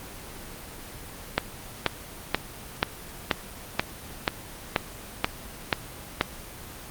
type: click train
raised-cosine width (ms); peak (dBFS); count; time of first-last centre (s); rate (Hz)
0.3; -3; 11; 1.38-6.211; 2.07
effects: pink hiss -41 dBFS RMS until 6.9 s + Opus 24 kbps